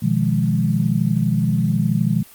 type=chord; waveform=sine; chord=F half-diminished seventh; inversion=second; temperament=equal; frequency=123.47 / 155.56 / 174.61 / 207.7 Hz; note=Cb3 / Eb3 / F3 / Ab3; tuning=0 / 0 / 0 / 0 cents; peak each=-21 dBFS; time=0.02-2.23 s; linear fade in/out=10 ms; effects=white hiss -45 dBFS RMS until 2.34 s + Opus 24 kbps